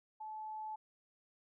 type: tone with level ramp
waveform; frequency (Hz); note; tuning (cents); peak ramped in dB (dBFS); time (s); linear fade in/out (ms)
sine; 865; A5; -30; -43 to -40; 0.2-0.76; 10
effects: none